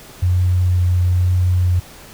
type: tone with vibrato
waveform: sine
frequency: 90 Hz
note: F#2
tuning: 47 cents flat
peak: -12 dBFS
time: 0.22-1.8 s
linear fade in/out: 10 ms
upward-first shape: sine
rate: 1.1 Hz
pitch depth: 11 cents each way
effects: pink hiss -40 dBFS RMS until 2.13 s

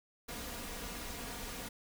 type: noise with comb filter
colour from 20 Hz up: pink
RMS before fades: -43 dBFS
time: 0.28-1.69 s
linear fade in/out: 10 ms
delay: 4.2 ms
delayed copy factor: +0.6
effects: none

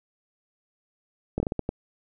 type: slowing click train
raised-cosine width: 2 ms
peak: -13 dBFS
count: 7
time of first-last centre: 1.38-1.691 s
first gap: 21 ms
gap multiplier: 1.36
effects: none

